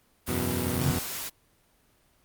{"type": "noise", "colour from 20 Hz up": "white", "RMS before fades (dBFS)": -35, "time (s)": [0.26, 1.3], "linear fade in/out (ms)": 20}
{"type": "chord", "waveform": "15% pulse", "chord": "E suspended second", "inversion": "none", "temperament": "equal", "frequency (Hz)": [82.41, 92.5, 123.47], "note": ["E2", "F#2", "B2"], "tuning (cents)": [0, 0, 0], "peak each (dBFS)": -26, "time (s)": [0.28, 0.99], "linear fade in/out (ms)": 5}
{"type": "tone with exponential growth", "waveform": "sine", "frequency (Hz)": 138.59, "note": "C#3", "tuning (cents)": 0, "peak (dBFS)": -20, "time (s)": [0.56, 0.91], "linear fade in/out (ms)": 5, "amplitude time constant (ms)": 75}
{"effects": ["pink hiss -65 dBFS RMS until 2.24 s", "Opus 24 kbps"]}